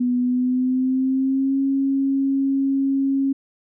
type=tone with pitch glide; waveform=sine; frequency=246.9 to 272.4 Hz; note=B3 to C#4; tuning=0 to -30 cents; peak=-17 dBFS; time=0-3.33 s; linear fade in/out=10 ms; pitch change=+170 cents; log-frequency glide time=0.18-1.59 s; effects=none